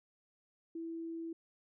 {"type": "tone", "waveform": "sine", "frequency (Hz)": 330, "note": "E4", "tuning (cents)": 2, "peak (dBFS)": -39, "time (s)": [0.75, 1.33], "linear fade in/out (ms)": 5, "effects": []}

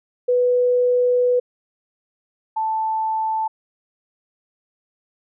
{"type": "tone pair in turn", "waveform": "sine", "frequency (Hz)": [493.9, 880], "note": ["B4", "A5"], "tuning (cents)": [0, 0], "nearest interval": "minor seventh", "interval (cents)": 1000, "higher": "second", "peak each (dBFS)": [-14, -19], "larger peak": "first", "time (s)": [[0.28, 1.4], [2.56, 3.48]], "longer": "first", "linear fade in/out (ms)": 10, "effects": []}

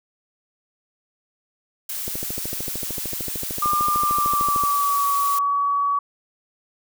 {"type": "noise", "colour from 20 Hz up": "blue", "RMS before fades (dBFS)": -29, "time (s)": [1.89, 5.39], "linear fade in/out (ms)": 5}
{"type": "click train", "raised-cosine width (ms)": 2, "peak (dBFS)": -18, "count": 35, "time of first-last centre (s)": [2.08, 4.636], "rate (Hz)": 13.3}
{"type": "tone with pitch glide", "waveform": "sine", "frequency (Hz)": [1200, 1133.3], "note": ["D6", "C#6"], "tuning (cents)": [37, 38], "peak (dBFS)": -18, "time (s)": [3.62, 5.99], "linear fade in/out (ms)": 5, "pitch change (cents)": -99, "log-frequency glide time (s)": [3.87, 5.05]}
{"effects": []}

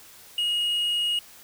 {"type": "tone", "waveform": "triangle", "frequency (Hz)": 2878, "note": "F#7", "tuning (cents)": -49, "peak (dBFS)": -21, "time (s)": [0.38, 1.19], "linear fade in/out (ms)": 2, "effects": ["white hiss -49 dBFS RMS until 1.43 s"]}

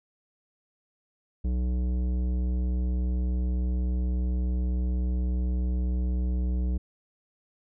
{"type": "tone with tanh clipping", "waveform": "triangle", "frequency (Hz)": 61.74, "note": "B1", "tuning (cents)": 0, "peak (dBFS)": -26, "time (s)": [1.44, 6.78], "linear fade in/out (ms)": 10, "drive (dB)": 17, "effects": []}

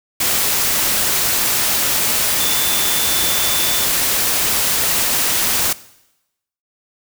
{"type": "tone in noise", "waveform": "sine", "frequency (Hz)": 3520, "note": "A7", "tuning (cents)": 0, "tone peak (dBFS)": -22, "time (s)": [2.4, 3.85], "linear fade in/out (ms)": 5, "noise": "white", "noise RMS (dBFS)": -17, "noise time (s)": [0.2, 5.73], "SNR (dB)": -8, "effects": ["noise-tail reverb RT60 0.9 s tail -19 dB re dry"]}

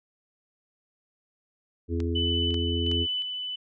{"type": "harmonic tone", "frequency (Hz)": 84.5, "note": "E2", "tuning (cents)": 43, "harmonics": [1, 3, 4, 5], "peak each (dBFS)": [-27, -32, -33, -34], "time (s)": [1.88, 3.07], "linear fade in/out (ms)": 50}
{"type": "clicks", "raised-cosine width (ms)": 0.2, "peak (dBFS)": -23, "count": 3, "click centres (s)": [2.003, 2.543, 2.915]}
{"type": "tone with tremolo", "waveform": "sine", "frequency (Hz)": 2996, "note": "F#7", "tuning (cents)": 21, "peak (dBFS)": -26, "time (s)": [2.15, 3.56], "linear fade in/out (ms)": 10, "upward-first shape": "square", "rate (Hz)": 1.4, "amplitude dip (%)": 40}
{"effects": []}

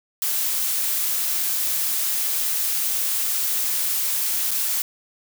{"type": "noise with dropouts", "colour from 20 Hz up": "blue", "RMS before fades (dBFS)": -23, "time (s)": [0.22, 4.82], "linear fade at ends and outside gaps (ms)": 1, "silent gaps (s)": [4.509, 4.514], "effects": []}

